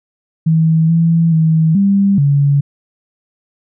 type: tone with pitch steps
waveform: sine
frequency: 161 / 165.8 / 160.1 / 198 / 141.9 Hz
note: E3 / E3 / D#3 / G3 / C#3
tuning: -41 / +10 / +50 / +18 / +41 cents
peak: -8 dBFS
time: 0.46-2.61 s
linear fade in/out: 10 ms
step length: 430 ms
effects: none